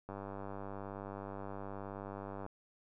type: click train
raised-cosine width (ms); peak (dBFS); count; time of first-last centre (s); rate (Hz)
1; -30; 236; 0.09-2.464; 99
effects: none